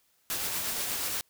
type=noise with tremolo; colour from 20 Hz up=white; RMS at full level=-31 dBFS; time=0.3-1.21 s; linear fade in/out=0 ms; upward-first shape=triangle; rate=8.4 Hz; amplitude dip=30%; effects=white hiss -69 dBFS RMS until 1.29 s